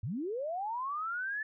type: linear sweep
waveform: sine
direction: up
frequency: 88 to 1760 Hz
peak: -33 dBFS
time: 0.03-1.43 s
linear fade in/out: 5 ms
effects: none